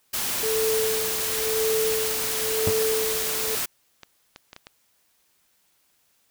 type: noise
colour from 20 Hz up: white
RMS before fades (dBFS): -27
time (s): 0.13-3.66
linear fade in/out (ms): 10
type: tone with tremolo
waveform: sine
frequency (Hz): 440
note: A4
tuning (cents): 0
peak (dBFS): -21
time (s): 0.43-3.55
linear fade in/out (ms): 2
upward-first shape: sine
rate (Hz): 0.95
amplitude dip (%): 80
type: tone with exponential decay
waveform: sawtooth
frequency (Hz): 98.2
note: G2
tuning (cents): +4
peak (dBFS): -16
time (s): 2.67-2.77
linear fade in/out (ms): 0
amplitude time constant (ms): 20
type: clicks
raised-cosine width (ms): 0.2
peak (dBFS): -23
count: 9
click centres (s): 2.903 / 3.14 / 3.232 / 3.305 / 4.033 / 4.361 / 4.531 / 4.564 / 4.669
effects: white hiss -66 dBFS RMS until 6.3 s